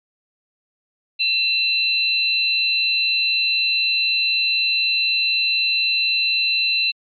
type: tone pair together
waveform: sine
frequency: 2700 / 4032 Hz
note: E7 / B7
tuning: +41 / +35 cents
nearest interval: perfect fifth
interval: 694 cents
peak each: -19 dBFS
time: 1.19-6.92 s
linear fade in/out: 20 ms
effects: MP3 32 kbps